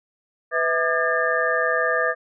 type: tone cluster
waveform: sine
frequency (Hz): 499.5 / 649 / 1205 / 1635 / 1787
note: B4 / E5 / D6 / G#6 / A6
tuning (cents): +20 / -27 / +44 / -28 / +26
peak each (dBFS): -25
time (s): 0.51-2.15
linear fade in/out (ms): 50
effects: none